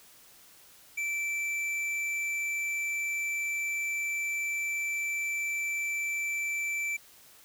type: tone with tanh clipping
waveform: sine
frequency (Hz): 2331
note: D7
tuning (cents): -14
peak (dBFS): -31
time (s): 0.97-6.97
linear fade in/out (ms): 10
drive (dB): 10
effects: white hiss -56 dBFS RMS until 7.44 s